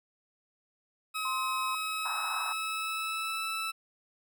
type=tone with pitch glide; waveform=20% pulse; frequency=1277 to 1316.7 Hz; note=D#6 to E6; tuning=+45 to -2 cents; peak=-27 dBFS; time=1.14-3.72 s; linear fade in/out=20 ms; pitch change=+53 cents; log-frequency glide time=1.73-3.46 s
type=tone; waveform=sine; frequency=1046.5 Hz; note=C6; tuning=in tune; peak=-32 dBFS; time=1.25-1.75 s; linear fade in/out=2 ms
type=band-pass noise; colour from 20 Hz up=white; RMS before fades=-38 dBFS; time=2.05-2.53 s; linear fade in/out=5 ms; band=780 to 1400 Hz; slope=48 dB/octave
effects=none